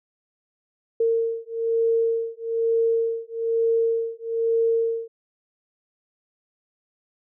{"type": "beating tone pair", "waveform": "sine", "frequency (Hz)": [456.6, 457.7], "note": ["A#4", "A#4"], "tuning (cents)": [-36, -32], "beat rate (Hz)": 1.1, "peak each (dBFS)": -23, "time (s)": [1, 5.08], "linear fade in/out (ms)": 5, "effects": []}